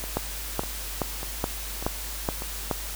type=two click trains; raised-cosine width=1 ms; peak=-21 / -10 dBFS; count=5 / 7; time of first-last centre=0.04-2.421 / 0.17-2.712 s; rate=1.68 / 2.36 Hz; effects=added 50 Hz sine -36 dBFS peak until 2.95 s + white hiss -36 dBFS RMS until 2.95 s